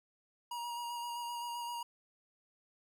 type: tone with vibrato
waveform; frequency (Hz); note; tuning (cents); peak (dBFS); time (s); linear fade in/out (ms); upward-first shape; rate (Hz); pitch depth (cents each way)
square; 951; A#5; +34; -39; 0.51-1.83; 5; square; 7.7; 14
effects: none